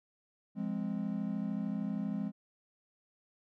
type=chord; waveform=triangle; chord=F minor; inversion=none; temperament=equal; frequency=174.61 / 207.7 / 261.6 Hz; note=F3 / Ab3 / C4; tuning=0 / 0 / 0 cents; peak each=-37 / -33 / -38 dBFS; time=0.55-2.32 s; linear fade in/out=50 ms; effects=none